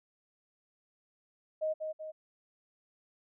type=tone with echo; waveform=sine; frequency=625 Hz; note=D#5; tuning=8 cents sharp; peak=-29 dBFS; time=1.61-1.74 s; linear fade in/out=20 ms; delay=190 ms; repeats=2; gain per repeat=-5 dB; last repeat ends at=2.12 s; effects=none